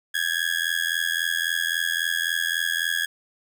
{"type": "tone with amplitude modulation", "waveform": "30% pulse", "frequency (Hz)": 1663, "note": "G#6", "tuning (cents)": 2, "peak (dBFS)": -16, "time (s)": [0.14, 3.06], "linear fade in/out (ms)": 10, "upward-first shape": "sine", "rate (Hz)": 83.7, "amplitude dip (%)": 95, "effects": []}